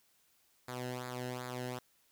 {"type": "tone with flanger", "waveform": "sawtooth", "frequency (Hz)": 125.2, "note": "B2", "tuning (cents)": 24, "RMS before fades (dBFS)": -41, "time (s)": [0.68, 1.79], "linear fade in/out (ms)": 5, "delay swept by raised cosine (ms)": [0.34, 0.88], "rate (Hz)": 2.6, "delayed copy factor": -0.75, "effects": ["white hiss -71 dBFS RMS until 2.11 s"]}